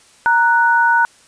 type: tone pair together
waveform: sine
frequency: 931.4 / 1480 Hz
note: A#5 / F#6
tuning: -2 / 0 cents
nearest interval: minor sixth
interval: 802 cents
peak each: -13 dBFS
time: 0.26-1.05 s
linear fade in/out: 0 ms
effects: white hiss -49 dBFS RMS until 1.27 s + resampled to 22050 Hz